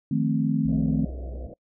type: chord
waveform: sine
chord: F dominant seventh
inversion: third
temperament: equal with one note detuned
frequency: 155.56 / 175.93 / 220 / 261.6 Hz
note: Eb3 / F3 / A3 / C4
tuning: 0 / +13 / 0 / 0 cents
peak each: -25 / -31 / -25 / -26 dBFS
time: 0.11-1.05 s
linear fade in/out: 5 ms
type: tone with pitch glide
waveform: sine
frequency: 64.7 to 62.82 Hz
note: C2 to B1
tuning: -19 to +30 cents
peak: -32 dBFS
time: 0.65-1.47 s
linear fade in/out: 5 ms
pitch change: -51 cents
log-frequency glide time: 1.14-1.24 s
type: low-pass noise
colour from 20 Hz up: white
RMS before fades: -42 dBFS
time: 0.68-1.54 s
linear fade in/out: 5 ms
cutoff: 680 Hz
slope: 96 dB/octave
effects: noise-tail reverb RT60 0.1 s tail -25 dB re dry